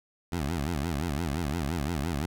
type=tone with vibrato; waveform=15% pulse; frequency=77.78 Hz; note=D#2; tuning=in tune; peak=-22 dBFS; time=0.32-2.26 s; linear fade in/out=5 ms; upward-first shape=sine; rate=5.8 Hz; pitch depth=230 cents each way; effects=none